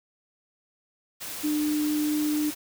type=tone in noise; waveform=sine; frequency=300.7 Hz; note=D4; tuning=41 cents sharp; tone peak=-23 dBFS; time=1.43-2.51 s; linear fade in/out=20 ms; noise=white; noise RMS=-36 dBFS; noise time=1.2-2.55 s; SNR=+10 dB; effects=none